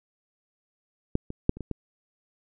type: clicks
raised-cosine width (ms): 3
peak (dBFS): -10 / -22 / -6 / -27 / -21 / -17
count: 6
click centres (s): 1.154 / 1.304 / 1.494 / 1.57 / 1.607 / 1.713
effects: none